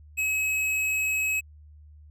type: tone with tanh clipping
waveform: sine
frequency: 2561 Hz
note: D#7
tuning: 49 cents sharp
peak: -25 dBFS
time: 0.17-1.41 s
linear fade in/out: 20 ms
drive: 17 dB
effects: added 75 Hz sine -47 dBFS peak until 2.1 s